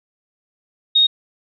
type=tone; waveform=sine; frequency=3729 Hz; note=A#7; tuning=in tune; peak=-10 dBFS; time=0.95-1.07 s; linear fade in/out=10 ms; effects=none